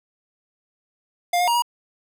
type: tone with pitch steps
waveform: square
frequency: 703 / 714 / 944 / 957 Hz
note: F5 / F5 / A#5 / A#5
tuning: +11 / +38 / +22 / +45 cents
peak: -18 dBFS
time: 1.33-1.622 s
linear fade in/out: 5 ms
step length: 73 ms
effects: none